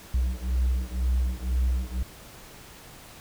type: beating tone pair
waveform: triangle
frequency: 61.8 / 63.8 Hz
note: B1 / C2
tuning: +2 / -43 cents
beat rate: 2 Hz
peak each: -23 / -24 dBFS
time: 0.14-2.03 s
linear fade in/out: 5 ms
effects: tanh soft clip ceiling -14 dBFS + pink hiss -47 dBFS RMS until 3.2 s